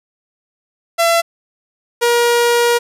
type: tone pair in turn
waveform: sawtooth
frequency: 674 / 475.6 Hz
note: E5 / A#4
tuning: +38 / +35 cents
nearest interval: tritone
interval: 603 cents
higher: first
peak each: -7 dBFS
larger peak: neither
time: 0.98-1.22 / 2.01-2.79 s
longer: second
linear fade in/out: 20 ms
effects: resampled to 32000 Hz + 8-bit